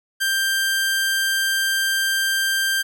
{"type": "tone", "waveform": "sawtooth", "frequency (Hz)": 1580, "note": "G6", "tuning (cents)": 13, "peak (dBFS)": -15, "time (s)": [0.2, 2.83], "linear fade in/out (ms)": 20, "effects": []}